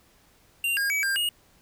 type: tone with pitch steps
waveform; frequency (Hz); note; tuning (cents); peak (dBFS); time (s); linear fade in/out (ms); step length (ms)
square; 2776 / 1622 / 2280 / 1595 / 2867; F7 / G#6 / C#7 / G6 / F7; -11 / -41 / +48 / +30 / +45; -24; 0.64-1.29; 2; 130
effects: pink hiss -60 dBFS RMS until 1.61 s